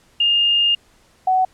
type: tone pair in turn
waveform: sine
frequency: 2824 / 748 Hz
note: F7 / F#5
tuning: +19 / +19 cents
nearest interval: octave + major seventh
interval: 2300 cents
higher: first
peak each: -13 dBFS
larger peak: neither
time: 0.2-0.75 / 1.27-1.45 s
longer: first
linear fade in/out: 5 ms
effects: pink hiss -55 dBFS RMS until 1.53 s + low-pass 10000 Hz 12 dB/octave